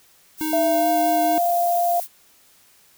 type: noise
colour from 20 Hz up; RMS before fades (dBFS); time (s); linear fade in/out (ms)
violet; -31; 0.37-2.08; 50
type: tone with vibrato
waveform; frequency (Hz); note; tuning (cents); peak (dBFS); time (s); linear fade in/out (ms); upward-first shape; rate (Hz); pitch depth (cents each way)
square; 310; D#4; -6; -24; 0.41-1.38; 0; sine; 4.6; 10
type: tone with pitch glide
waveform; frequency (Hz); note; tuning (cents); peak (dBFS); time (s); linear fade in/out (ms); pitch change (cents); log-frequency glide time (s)
sine; 670 to 695.6; E5 to F5; +28 to -7; -17; 0.53-2; 2; +65; 0.71-0.88
effects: white hiss -55 dBFS RMS until 2.97 s